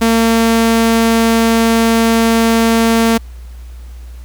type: tone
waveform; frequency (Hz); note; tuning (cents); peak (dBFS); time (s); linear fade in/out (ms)
sawtooth; 227.7; A#3; -40; -5; 0.01-3.18; 10
effects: added 60 Hz sine -28 dBFS peak until 4.24 s + pink hiss -47 dBFS RMS until 4.24 s